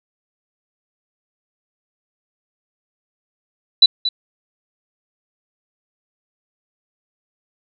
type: tone with echo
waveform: sine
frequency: 3970 Hz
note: B7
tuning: 8 cents sharp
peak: -4 dBFS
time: 3.82-3.86 s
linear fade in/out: 5 ms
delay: 230 ms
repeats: 1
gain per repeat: -12 dB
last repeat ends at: 4.09 s
effects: none